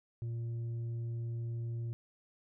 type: tone with tanh clipping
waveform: sine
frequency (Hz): 116.54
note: A#2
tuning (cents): 0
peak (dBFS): -36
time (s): 0.22-1.93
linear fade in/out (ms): 0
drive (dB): 4
effects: none